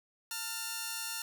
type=tone pair together; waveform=5% pulse; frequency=897.5 / 1400 Hz; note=A5 / F6; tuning=+34 / +4 cents; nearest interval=minor sixth; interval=770 cents; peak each=-29 / -26 dBFS; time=0.31-1.22 s; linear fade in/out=2 ms; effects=none